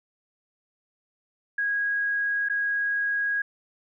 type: tone with dropouts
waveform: sine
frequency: 1647 Hz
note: G#6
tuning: 15 cents flat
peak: -23 dBFS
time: 1.58-3.42 s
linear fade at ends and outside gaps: 5 ms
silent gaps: 2.487-2.497 s
effects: none